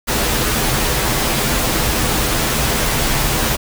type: noise with comb filter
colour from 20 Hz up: pink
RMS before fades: -17 dBFS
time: 0.07-3.57 s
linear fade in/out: 20 ms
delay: 11 ms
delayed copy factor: -0.55
effects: none